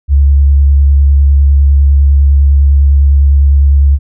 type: tone with vibrato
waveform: sine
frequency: 70 Hz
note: C#2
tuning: 18 cents sharp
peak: -3 dBFS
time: 0.08-3.99 s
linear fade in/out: 50 ms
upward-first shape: sine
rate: 9.9 Hz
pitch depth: 20 cents each way
effects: none